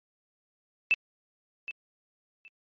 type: tone with echo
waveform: sine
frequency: 2637 Hz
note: E7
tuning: in tune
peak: -19 dBFS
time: 0.91-0.94 s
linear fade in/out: 0 ms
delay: 770 ms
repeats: 2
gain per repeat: -14 dB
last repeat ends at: 2.48 s
effects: MP3 32 kbps